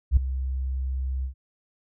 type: tone with ADSR envelope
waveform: sine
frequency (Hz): 65.41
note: C2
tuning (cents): 0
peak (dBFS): -11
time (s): 0.11-1.34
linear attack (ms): 57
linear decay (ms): 7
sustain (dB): -14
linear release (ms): 100
effects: none